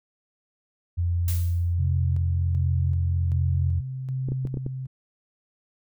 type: tone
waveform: sine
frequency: 86.7 Hz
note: F2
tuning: 12 cents flat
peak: -21 dBFS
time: 0.97-3.81 s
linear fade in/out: 20 ms
type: noise with exponential decay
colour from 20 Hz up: blue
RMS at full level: -31 dBFS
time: 1.28-1.74 s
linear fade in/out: 1 ms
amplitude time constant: 99 ms
type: tone with tremolo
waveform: sine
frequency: 130.8 Hz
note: C3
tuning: in tune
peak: -25 dBFS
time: 1.78-4.87 s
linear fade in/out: 20 ms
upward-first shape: square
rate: 1.3 Hz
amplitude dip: 40%
type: clicks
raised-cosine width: 3 ms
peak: -19 dBFS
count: 6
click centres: 4.287 / 4.32 / 4.452 / 4.542 / 4.572 / 4.664 s
effects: none